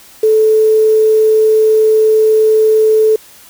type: tone with quantisation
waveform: sine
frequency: 435.8 Hz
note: A4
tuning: 17 cents flat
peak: -6 dBFS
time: 0.23-3.16 s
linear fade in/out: 5 ms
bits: 5
effects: white hiss -40 dBFS RMS until 3.49 s